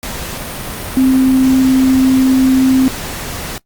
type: tone in noise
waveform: sine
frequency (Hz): 261.6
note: C4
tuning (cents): 0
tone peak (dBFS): -7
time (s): 0.97-2.88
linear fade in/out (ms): 0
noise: pink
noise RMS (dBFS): -24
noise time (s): 0.03-3.58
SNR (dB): +14
effects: noise-tail reverb RT60 0.1 s tail -21 dB re dry + Opus 48 kbps